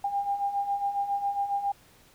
sine beating tone pair, 797 / 804.3 Hz, G5 / G5, +28 / +44 cents, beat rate 7.3 Hz, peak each -33 / -27 dBFS, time 0.04-1.72 s, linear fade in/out 5 ms, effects pink hiss -58 dBFS RMS until 2.14 s

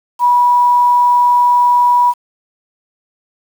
sine tone with quantisation, 974 Hz, B5, 24 cents flat, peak -7 dBFS, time 0.19-2.14 s, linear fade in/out 50 ms, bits 6, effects none

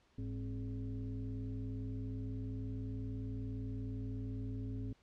sine tone with frequency modulation, 108.4 Hz, A2, 25 cents flat, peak -38 dBFS, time 0.18-4.93 s, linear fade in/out 5 ms, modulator 157 Hz, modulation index 1.1, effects pink hiss -71 dBFS RMS until 5.02 s + low-pass 5000 Hz 12 dB/octave

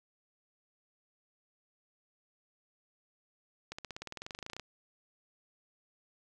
accelerating click train, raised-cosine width 0.2 ms, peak -24 dBFS, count 20, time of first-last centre 3.72-4.597 s, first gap 65 ms, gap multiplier 0.96, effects none

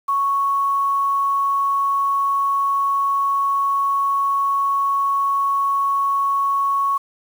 sine tone with quantisation, 1108.7 Hz, C#6, in tune, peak -16 dBFS, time 0.08-6.98 s, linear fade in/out 10 ms, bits 7, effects none

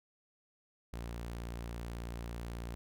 sawtooth tone, 58.27 Hz, A#1, in tune, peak -36 dBFS, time 0.93-2.75 s, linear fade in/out 0 ms, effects none

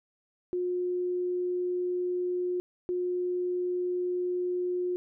sine tone pair in turn, 359 / 359 Hz, F4 / F4, +48 / +48 cents, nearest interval unison, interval 0 cents, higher neither, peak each -27 dBFS, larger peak neither, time 0.53-2.6 / 2.89-4.96 s, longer neither, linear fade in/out 0 ms, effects none

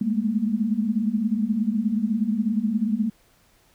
sine tone cluster, 204.9 / 216.2 / 232.9 Hz, G#3 / A3 / A#3, -23 / -30 / -1 cents, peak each -25 dBFS, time 0.01-3.1 s, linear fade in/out 5 ms, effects pink hiss -60 dBFS RMS until 3.74 s

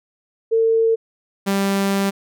sine / sawtooth tone pair in turn, 451.4 / 196.94 Hz, A4 / G3, +44 / +8 cents, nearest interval octave + major second, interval 1436 cents, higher first, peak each -13 / -13 dBFS, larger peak neither, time 0.51-0.96 / 1.46-2.11 s, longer second, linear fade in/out 20 ms, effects none

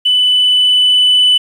sine tone with level ramp, 2992 Hz, F#7, 19 cents sharp, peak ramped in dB -7 to -4 dBFS, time 0.05-1.38 s, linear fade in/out 10 ms, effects tanh soft clip ceiling -4 dBFS + 7-bit

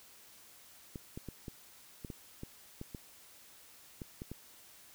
clicks, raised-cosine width 3 ms, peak -29 dBFS, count 12, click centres 0.958 / 1.175 / 1.287 / 1.482 / 2.048 / 2.102 / 2.434 / 2.814 / 2.948 / 4.018 / 4.219 / 4.316 s, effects white hiss -58 dBFS RMS until 4.94 s

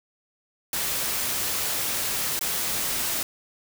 white noise with dropouts, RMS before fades -27 dBFS, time 0.73-3.23 s, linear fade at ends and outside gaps 2 ms, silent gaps 2.392-2.41 s, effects none

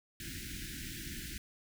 pink band-stop noise, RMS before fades -43 dBFS, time 0.2-1.38 s, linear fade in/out 2 ms, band 360 to 1500 Hz, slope 96 dB/octave, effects none

